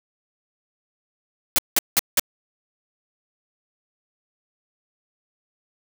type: noise bursts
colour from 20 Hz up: white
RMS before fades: -17 dBFS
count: 4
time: 1.56-2.196 s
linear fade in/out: 0 ms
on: 24 ms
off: 180 ms
effects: none